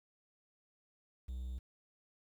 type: tone with quantisation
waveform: triangle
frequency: 62.5 Hz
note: B1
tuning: 21 cents sharp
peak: -37 dBFS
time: 1.28-1.59 s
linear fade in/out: 10 ms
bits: 11
effects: none